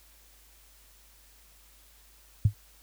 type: tone with exponential decay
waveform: sine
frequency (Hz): 103.83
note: G#2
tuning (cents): 0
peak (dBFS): -14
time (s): 2.45-2.54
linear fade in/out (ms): 5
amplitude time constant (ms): 18
effects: added 51 Hz sine -59 dBFS peak until 2.82 s + white hiss -59 dBFS RMS until 2.82 s